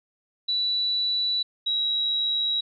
sine tone pair in turn, 3950 / 3862 Hz, B7 / B7, 0 / -39 cents, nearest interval unison, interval 39 cents, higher first, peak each -22 dBFS, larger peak neither, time 0.48-1.43 / 1.66-2.61 s, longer neither, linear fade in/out 10 ms, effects none

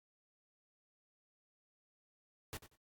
pink noise with echo, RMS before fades -44 dBFS, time 2.53-2.57 s, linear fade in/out 0 ms, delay 92 ms, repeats 2, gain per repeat -14 dB, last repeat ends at 2.754 s, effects noise-tail reverb RT60 0.1 s tail -25 dB re dry + AAC 64 kbps

